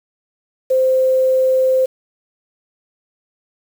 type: tone with quantisation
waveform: sine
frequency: 520 Hz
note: C5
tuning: 11 cents flat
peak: -11 dBFS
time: 0.7-1.86 s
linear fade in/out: 10 ms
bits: 6
effects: none